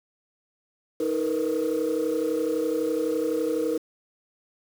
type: tone cluster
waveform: sine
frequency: 316.3 / 455.8 / 487.7 Hz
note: D#4 / A#4 / B4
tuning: +29 / -39 / -22 cents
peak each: -26 dBFS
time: 1-3.78 s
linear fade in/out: 5 ms
effects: tanh soft clip ceiling -18 dBFS + 7-bit